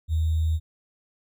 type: tone with sample-and-hold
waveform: sine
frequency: 80 Hz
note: D#2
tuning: 49 cents sharp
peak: -20 dBFS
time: 0.08-0.6 s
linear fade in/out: 50 ms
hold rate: 3675 Hz
effects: none